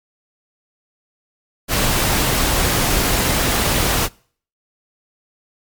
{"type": "noise", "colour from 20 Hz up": "pink", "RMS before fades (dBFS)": -17, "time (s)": [1.68, 4.09], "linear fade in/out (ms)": 50, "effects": ["noise-tail reverb RT60 0.5 s tail -25 dB re dry", "MP3 96 kbps"]}